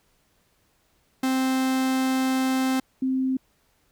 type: tone pair in turn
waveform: 45% pulse / sine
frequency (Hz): 261.6 / 261.6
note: C4 / C4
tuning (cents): 0 / 0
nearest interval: unison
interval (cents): 0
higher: neither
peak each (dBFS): -21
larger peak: neither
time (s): 1.23-2.8 / 3.02-3.37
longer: first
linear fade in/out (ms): 5
effects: pink hiss -66 dBFS RMS until 3.91 s